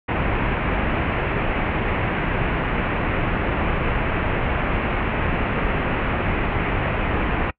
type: low-pass noise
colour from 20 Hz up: pink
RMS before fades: -22 dBFS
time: 0.08-7.51 s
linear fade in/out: 10 ms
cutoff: 2700 Hz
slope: 48 dB/octave
effects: noise-tail reverb RT60 0.1 s tail -24 dB re dry